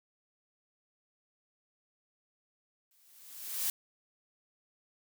blue noise with exponential growth, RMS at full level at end -30 dBFS, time 2.91-3.7 s, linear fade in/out 2 ms, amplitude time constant 170 ms, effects none

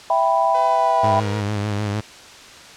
sine chord, E minor, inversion none, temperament equal, 659.3 / 784 / 987.8 Hz, E5 / G5 / B5, 0 / 0 / 0 cents, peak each -19 dBFS, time 0.1-1.2 s, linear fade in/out 2 ms
sawtooth tone with pitch glide, 503 to 474.8 Hz, B4 to A#4, +32 to +32 cents, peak -26 dBFS, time 0.54-1.41 s, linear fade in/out 10 ms, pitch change -100 cents, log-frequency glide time 0.66-1.27 s
sawtooth tone with vibrato, 103.83 Hz, G#2, in tune, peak -17 dBFS, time 1.03-2.01 s, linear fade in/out 10 ms, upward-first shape sine, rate 6.6 Hz, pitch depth 49 cents each way
effects white hiss -41 dBFS RMS until 2.76 s + low-pass 6000 Hz 12 dB/octave

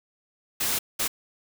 white noise bursts at uneven times, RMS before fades -26 dBFS, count 2, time 0.6-0.79 / 0.99-1.08 s, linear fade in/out 10 ms, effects none

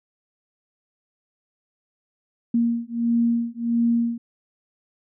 sine beating tone pair, 233.3 / 234.8 Hz, A#3 / A#3, +2 / +13 cents, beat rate 1.5 Hz, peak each -22 dBFS, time 2.54-4.18 s, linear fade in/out 5 ms, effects none

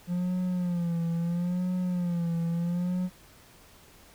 triangle tone with vibrato, 174.7 Hz, F3, 1 cent sharp, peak -24 dBFS, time 0.07-3.1 s, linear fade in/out 50 ms, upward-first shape sine, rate 0.75 Hz, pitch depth 74 cents each way, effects pink hiss -55 dBFS RMS until 4.14 s

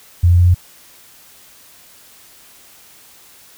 sine tone with pitch steps, 87 / 87.71 / 88.42 / 89.14 Hz, F2 / F2 / F2 / F2, -6 / +8 / +22 / +36 cents, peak -7 dBFS, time 0.23-0.546 s, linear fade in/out 10 ms, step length 79 ms, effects white hiss -45 dBFS RMS until 3.57 s

